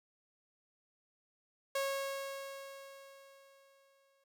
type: tone with exponential decay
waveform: sawtooth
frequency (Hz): 548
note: C#5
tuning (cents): -20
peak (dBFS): -28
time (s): 1.75-4.24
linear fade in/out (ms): 5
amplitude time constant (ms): 540
effects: none